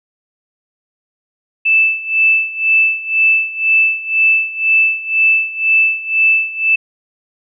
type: tone with tremolo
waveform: sine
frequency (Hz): 2637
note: E7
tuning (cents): 0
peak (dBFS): -7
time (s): 1.65-6.76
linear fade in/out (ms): 10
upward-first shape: sine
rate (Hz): 2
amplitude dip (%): 85
effects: none